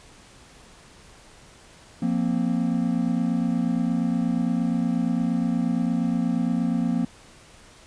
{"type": "chord", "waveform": "triangle", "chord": "F suspended fourth", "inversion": "none", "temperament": "equal", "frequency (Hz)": [174.61, 233.1, 261.6], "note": ["F3", "Bb3", "C4"], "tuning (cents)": [0, 0, 0], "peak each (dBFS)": [-24, -22, -25], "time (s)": [2.02, 7.05], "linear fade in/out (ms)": 5, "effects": ["pink hiss -50 dBFS RMS until 7.86 s", "resampled to 22050 Hz"]}